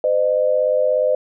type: tone pair together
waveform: sine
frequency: 512 / 608.9 Hz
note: C5 / D#5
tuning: -38 / -38 cents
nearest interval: minor third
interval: 300 cents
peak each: -17 dBFS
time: 0.04-1.15 s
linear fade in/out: 2 ms
effects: none